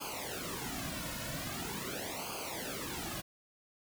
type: noise with flanger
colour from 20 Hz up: pink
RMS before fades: -40 dBFS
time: 0-3.22 s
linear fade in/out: 20 ms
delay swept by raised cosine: 0.53 to 2.53 ms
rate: 0.43 Hz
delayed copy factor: -0.95
effects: none